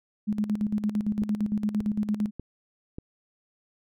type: tone with tremolo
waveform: sine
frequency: 210 Hz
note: G#3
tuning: 19 cents sharp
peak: -22 dBFS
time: 0.27-2.31 s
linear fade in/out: 20 ms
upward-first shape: square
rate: 8.8 Hz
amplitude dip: 70%
type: click train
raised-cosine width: 3 ms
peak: -23 dBFS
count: 4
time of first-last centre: 1.22-2.985 s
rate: 1.7 Hz
effects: none